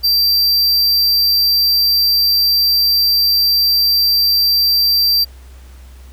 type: tone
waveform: square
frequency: 4699 Hz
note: D8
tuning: in tune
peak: -11 dBFS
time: 0.03-5.25 s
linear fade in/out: 20 ms
effects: added 64 Hz sine -35 dBFS peak until 6.12 s + pink hiss -48 dBFS RMS until 6.12 s